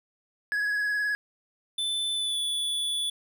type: tone with vibrato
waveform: triangle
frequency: 1676 Hz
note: G#6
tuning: 15 cents sharp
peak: -23 dBFS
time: 0.52-1.15 s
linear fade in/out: 0 ms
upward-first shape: sine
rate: 19 Hz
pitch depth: 24 cents each way
type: tone with pitch glide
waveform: square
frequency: 3520 to 3450 Hz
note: A7 to A7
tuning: 0 to -35 cents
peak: -27 dBFS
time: 1.78-3.1 s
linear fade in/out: 5 ms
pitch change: -35 cents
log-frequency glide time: 2.14-2.37 s
effects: none